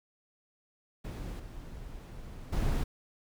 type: noise with level steps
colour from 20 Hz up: brown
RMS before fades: -38 / -44 / -30 dBFS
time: 1.04-2.84 s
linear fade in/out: 10 ms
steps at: 1.39 / 2.52 s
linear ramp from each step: 10 ms
effects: none